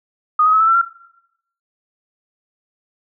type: tone with pitch steps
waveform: sine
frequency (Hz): 1237 / 1263 / 1289.5 / 1316.6 / 1344.3 / 1372.5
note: D#6 / D#6 / E6 / E6 / E6 / F6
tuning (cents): -10 / +26 / -39 / -3 / +34 / -31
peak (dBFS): -10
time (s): 0.39-0.816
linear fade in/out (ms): 5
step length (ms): 71
effects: noise-tail reverb RT60 0.8 s tail -19 dB re dry